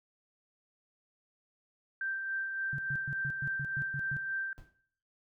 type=tone with tremolo; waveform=sine; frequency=1568 Hz; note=G6; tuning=in tune; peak=-31 dBFS; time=2.01-4.53 s; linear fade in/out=2 ms; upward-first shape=sine; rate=3.5 Hz; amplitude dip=40%
type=tone bursts; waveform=sine; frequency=140 Hz; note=C#3; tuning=18 cents sharp; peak=-35 dBFS; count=9; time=2.73-4.167 s; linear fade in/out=0 ms; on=53 ms; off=120 ms
type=noise with exponential decay; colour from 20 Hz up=brown; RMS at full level=-48 dBFS; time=4.58-4.81 s; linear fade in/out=0 ms; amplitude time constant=48 ms
effects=noise-tail reverb RT60 0.7 s tail -21 dB re dry